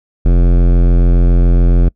sine tone with hard clipping, 43.57 Hz, F1, 3 cents flat, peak -8 dBFS, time 0.25-1.89 s, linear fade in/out 10 ms, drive 17 dB, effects noise-tail reverb RT60 0.1 s tail -26 dB re dry

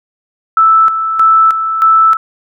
sine tone with tremolo, 1317 Hz, E6, 2 cents flat, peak -4 dBFS, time 0.57-2.17 s, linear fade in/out 2 ms, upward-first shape square, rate 1.6 Hz, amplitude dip 60%, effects none

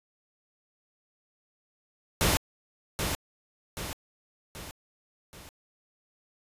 pink noise with echo, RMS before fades -24 dBFS, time 2.21-2.37 s, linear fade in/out 0 ms, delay 780 ms, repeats 4, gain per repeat -6 dB, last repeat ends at 5.49 s, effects resampled to 32000 Hz

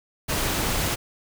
pink noise with amplitude modulation, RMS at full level -23 dBFS, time 0.28-0.96 s, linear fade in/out 20 ms, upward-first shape sine, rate 281 Hz, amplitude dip 40%, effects none

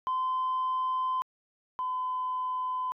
sine tone pair in turn, 1029 / 1015.4 Hz, C6 / B5, -29 / +48 cents, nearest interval unison, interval 23 cents, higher first, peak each -25 / -28 dBFS, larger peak first, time 0.07-1.22 / 1.79-2.92 s, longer first, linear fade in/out 0 ms, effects tanh soft clip ceiling -24 dBFS

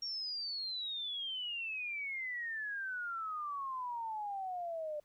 sine exponential sweep, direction down, 5588 to 590 Hz, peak -37 dBFS, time 0.02-5 s, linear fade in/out 5 ms, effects pink hiss -75 dBFS RMS until 5.04 s

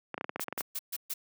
clicks, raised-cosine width 0.5 ms, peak -19 dBFS, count 11, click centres 0.143 / 0.179 / 0.211 / 0.244 / 0.294 / 0.36 / 0.396 / 0.483 / 0.526 / 0.578 / 0.608 s
blue noise bursts, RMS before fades -35 dBFS, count 5, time 0.4-1.14 s, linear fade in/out 10 ms, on 44 ms, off 130 ms
effects high-pass 200 Hz 12 dB/octave

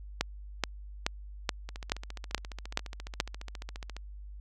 two click trains, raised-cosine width 0.2 ms, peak -9 / -24 dBFS, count 8 / 34, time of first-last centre 0.21-3.201 / 1.69-3.966 s, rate 2.34 / 14.5 Hz, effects added 50 Hz sine -42 dBFS peak until 4.4 s

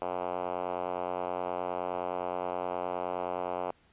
5% pulse tone with band-pass filter, 89.6 Hz, F2, 45 cents sharp, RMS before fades -34 dBFS, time 0.02-3.71 s, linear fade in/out 0 ms, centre 680 Hz, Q 1.4, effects pink hiss -65 dBFS RMS until 3.92 s + resampled to 8000 Hz

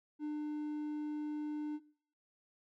triangle tone, 300 Hz, D4, 37 cents sharp, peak -34 dBFS, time 0.19-1.8 s, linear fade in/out 50 ms, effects noise-tail reverb RT60 0.6 s tail -23 dB re dry

